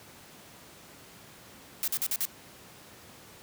blue noise bursts, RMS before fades -29 dBFS, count 5, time 1.83-2.253 s, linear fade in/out 0 ms, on 47 ms, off 47 ms, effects pink hiss -51 dBFS RMS until 3.42 s + high-pass 100 Hz 12 dB/octave

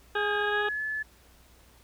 sine tone with pitch glide, 1612 to 1727.7 Hz, G6 to A6, +48 to -32 cents, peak -29 dBFS, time 0.15-1.03 s, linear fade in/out 10 ms, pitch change +120 cents, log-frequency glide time 0.38-0.82 s
harmonic tone, 415.3 Hz, G#4, in tune, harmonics 1 / 2 / 3 / 4 / 6 / 7 / 8 / 9, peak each -30 / -33 / -35 / -37 / -44 / -42 / -43 / -43 dBFS, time 0.15-0.69 s, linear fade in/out 5 ms
effects added 60 Hz sine -59 dBFS peak until 1.83 s + pink hiss -59 dBFS RMS until 1.83 s

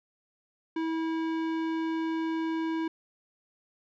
sine tone with tanh clipping, 324.2 Hz, E4, 29 cents flat, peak -30 dBFS, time 0.76-2.88 s, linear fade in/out 5 ms, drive 17 dB, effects none

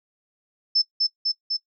sine tone with echo, 5274 Hz, E8, in tune, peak -16 dBFS, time 0.75-0.82 s, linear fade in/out 10 ms, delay 250 ms, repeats 3, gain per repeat -2 dB, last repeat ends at 1.57 s, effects noise-tail reverb RT60 0.1 s tail -19 dB re dry

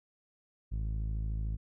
sawtooth tone with low-pass filter, 53.5 Hz, A1, 48 cents flat, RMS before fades -34 dBFS, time 0.71-1.57 s, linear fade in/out 20 ms, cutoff 130 Hz, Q 0.76, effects none

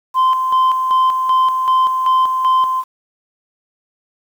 sine tone with tremolo, 1036 Hz, C6, 17 cents flat, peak -7 dBFS, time 0.14-2.84 s, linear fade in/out 50 ms, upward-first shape square, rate 2.6 Hz, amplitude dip 55%, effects tanh soft clip ceiling -9 dBFS + 7-bit

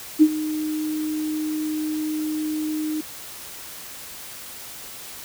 sine tone with ADSR envelope, 308.3 Hz, D#4, 16 cents flat, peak -7 dBFS, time 0.19-3.01 s, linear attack 30 ms, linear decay 58 ms, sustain -16 dB, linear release 6 ms, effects white hiss -38 dBFS RMS until 5.24 s

